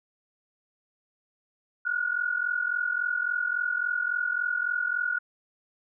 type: tone pair together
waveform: sine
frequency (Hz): 1430 / 1473.6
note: F6 / F#6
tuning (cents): +41 / -7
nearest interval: minor second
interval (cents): 52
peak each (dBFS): -28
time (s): 1.85-5.19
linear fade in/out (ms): 10
effects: none